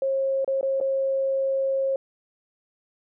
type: tone with dropouts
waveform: sine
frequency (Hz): 539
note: C#5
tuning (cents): -49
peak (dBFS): -21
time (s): 0.02-1.96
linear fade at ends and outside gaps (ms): 2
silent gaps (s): 0.446-0.477 / 0.611-0.629 / 0.802-0.811
effects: none